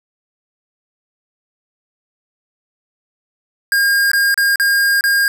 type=tone with dropouts; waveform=square; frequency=1616 Hz; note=G#6; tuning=48 cents flat; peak=-12 dBFS; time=3.72-5.28 s; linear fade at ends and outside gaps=1 ms; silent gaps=4.116-4.133 / 4.343-4.376 / 4.558-4.598 / 5.009-5.039 s; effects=none